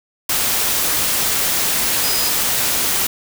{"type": "tone in noise", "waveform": "sine", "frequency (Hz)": 4978, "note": "D#8", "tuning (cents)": 0, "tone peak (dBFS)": -23, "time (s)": [2.03, 2.29], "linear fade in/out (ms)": 5, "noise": "white", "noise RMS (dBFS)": -18, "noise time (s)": [0.29, 3.07], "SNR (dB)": -8, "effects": []}